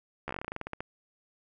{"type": "slowing click train", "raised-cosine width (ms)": 0.5, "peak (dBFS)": -20, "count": 16, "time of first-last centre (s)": [0.28, 0.805], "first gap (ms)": 13, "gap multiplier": 1.13, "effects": []}